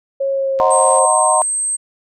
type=tone with pitch glide; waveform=sine; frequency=546 to 530.2 Hz; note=C#5 to C5; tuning=-26 to +23 cents; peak=-15 dBFS; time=0.2-1.06 s; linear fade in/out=10 ms; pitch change=-51 cents; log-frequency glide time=0.31-0.77 s
type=click train; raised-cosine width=0.2 ms; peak=-21 dBFS; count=31; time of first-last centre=0.59-0.985 s; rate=76 Hz
type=chord; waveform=sine; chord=C half-diminished seventh; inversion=first; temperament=equal; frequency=622.3 / 740 / 932.3 / 1046.5 Hz; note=Eb5 / Gb5 / Bb5 / C6; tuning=0 / 0 / 0 / 0 cents; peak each=-17 dBFS; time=0.6-1.42 s; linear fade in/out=0 ms
type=tone; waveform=sine; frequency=8300 Hz; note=C9; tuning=15 cents flat; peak=-16 dBFS; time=0.7-1.77 s; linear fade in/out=20 ms
effects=none